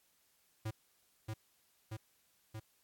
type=tone with echo; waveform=square; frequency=109.4 Hz; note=A2; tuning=9 cents flat; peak=-37 dBFS; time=0.65-0.71 s; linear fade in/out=10 ms; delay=630 ms; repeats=3; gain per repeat=-2 dB; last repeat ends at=2.6 s; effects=white hiss -73 dBFS RMS until 2.83 s + AAC 64 kbps